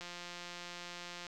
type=click train; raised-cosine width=0.2 ms; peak=-28 dBFS; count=221; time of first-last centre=0.01-1.267 s; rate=175 Hz; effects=none